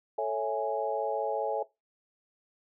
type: chord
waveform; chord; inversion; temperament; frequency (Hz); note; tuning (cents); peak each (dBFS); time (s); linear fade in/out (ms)
sine; A major seventh; none; equal; 440 / 554.4 / 659.3 / 830.6; A4 / C#5 / E5 / G#5; 0 / 0 / 0 / 0; -33; 0.18-1.63; 5
effects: noise-tail reverb RT60 0.2 s tail -19 dB re dry